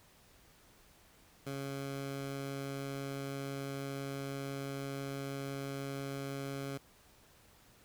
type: tone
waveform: 15% pulse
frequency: 138 Hz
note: C#3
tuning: 7 cents flat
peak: -32 dBFS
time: 1.46-6.78 s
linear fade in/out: 10 ms
effects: pink hiss -63 dBFS RMS until 7.84 s